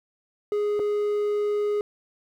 triangle tone with dropouts, 415.3 Hz, G#4, in tune, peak -20 dBFS, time 0.52-1.81 s, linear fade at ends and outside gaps 1 ms, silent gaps 0.794-0.798 s, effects 9-bit

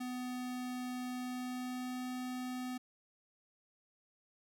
square tone with pitch glide, 250.3 to 252.2 Hz, B3 to B3, +23 to +36 cents, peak -39 dBFS, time 0-2.78 s, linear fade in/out 10 ms, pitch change +13 cents, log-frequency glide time 1.14-2.09 s, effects none

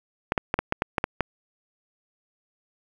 clicks, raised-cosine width 0.5 ms, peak -7 dBFS, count 9, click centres 0.321 / 0.378 / 0.541 / 0.59 / 0.724 / 0.821 / 0.982 / 1.041 / 1.207 s, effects 7-bit

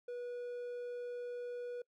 triangle tone, 486.6 Hz, B4, 26 cents flat, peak -38 dBFS, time 0.08-1.82 s, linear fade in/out 5 ms, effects noise-tail reverb RT60 0.1 s tail -25 dB re dry

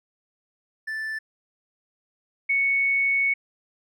triangle / sine tone pair in turn, 1760 / 2217 Hz, A6 / C#7, 0 / 0 cents, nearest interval major third, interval 400 cents, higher second, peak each -26 / -19 dBFS, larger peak second, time 0.87-1.19 / 2.49-3.34 s, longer second, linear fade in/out 10 ms, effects none

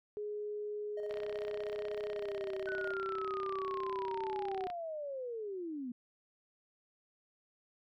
sine tone with pitch glide, 418 to 385.5 Hz, G#4 to G4, +11 to -29 cents, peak -37 dBFS, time 0.17-4.67 s, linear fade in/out 0 ms, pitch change -140 cents, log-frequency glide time 2.11-2.53 s
triangle tone with tremolo, 622.3 Hz, D#5, in tune, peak -39 dBFS, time 0.97-2.92 s, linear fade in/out 5 ms, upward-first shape square, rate 16 Hz, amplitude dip 65%
click train, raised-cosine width 0.3 ms, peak -30 dBFS, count 117, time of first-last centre 1.11-4.701 s, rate 32.3 Hz
sine linear sweep, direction down, 1511 to 234 Hz, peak -38 dBFS, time 2.67-5.92 s, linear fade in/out 5 ms
effects none

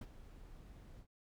brown noise with ADSR envelope, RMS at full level -43 dBFS, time 0.01-1.07 s, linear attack 5 ms, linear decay 40 ms, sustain -12 dB, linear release 77 ms, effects none

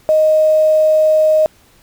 sine tone with quantisation, 622.3 Hz, D#5, in tune, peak -8 dBFS, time 0.09-1.46 s, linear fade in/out 0 ms, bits 6, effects pink hiss -50 dBFS RMS until 1.82 s

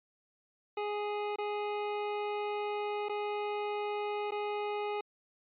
25% pulse tone with dropouts, 415.3 Hz, G#4, in tune, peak -29 dBFS, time 0.77-5.01 s, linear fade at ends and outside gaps 5 ms, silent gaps 1.36-1.384 / 3.086-3.094 / 4.309-4.319 s, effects resampled to 8000 Hz

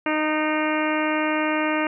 harmonic tone with a mistuned harmonic, 308.1 Hz, D#4, 17 cents flat, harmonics 1 / 2 / 3 / 4 / 5 / 6 / 7 / 8 / 9, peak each -24 / -27 / -29 / -30 / -31 / -32 / -32 / -33 / -34 dBFS, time 0.06-1.87 s, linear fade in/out 2 ms, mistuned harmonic 8, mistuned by -46 cents, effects none

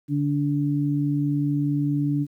sine tone pair together, 144.6 / 289.2 Hz, D3 / D4, -27 / -27 cents, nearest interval octave, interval 1200 cents, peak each -23 dBFS, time 0.08-2.27 s, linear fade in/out 50 ms, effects 10-bit

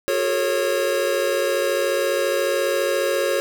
square tone cluster, 361.6 / 416 / 456.2 / 549 Hz, F#4 / G#4 / A#4 / C#5, -40 / +3 / -37 / -17 cents, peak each -27 / -28 / -28 / -22 dBFS, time 0.08-3.4 s, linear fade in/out 0 ms, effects none

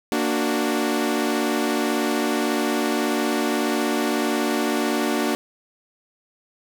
sawtooth chord, Bb augmented, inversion none, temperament equal with one note detuned, 232 / 293.7 / 370 Hz, Bb3 / D4 / F#4, -8 / 0 / 0 cents, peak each -21 / -20 / -22 dBFS, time 0.12-5.35 s, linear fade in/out 0 ms, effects none

